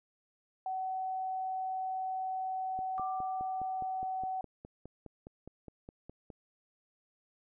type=tone; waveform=sine; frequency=754 Hz; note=F#5; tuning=32 cents sharp; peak=-33 dBFS; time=0.66-4.41 s; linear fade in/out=2 ms
type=click train; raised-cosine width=2 ms; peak=-33 dBFS; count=18; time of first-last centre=2.79-6.302 s; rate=4.84 Hz
type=tone with exponential decay; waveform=sine; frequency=1181 Hz; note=D6; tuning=9 cents sharp; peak=-37 dBFS; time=2.98-4.41 s; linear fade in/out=0 ms; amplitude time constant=310 ms
effects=none